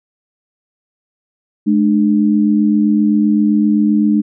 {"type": "tone pair together", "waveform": "sine", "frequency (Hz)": [211.8, 299.5], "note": ["G#3", "D4"], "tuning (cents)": [34, 34], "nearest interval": "tritone", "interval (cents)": 600, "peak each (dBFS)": [-11, -14], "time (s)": [1.66, 4.22], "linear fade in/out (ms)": 20, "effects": []}